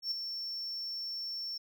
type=tone with ADSR envelope; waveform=triangle; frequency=5430 Hz; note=F8; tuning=50 cents flat; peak=-28 dBFS; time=0.02-1.58 s; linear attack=95 ms; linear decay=7 ms; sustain=-7 dB; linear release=9 ms; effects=none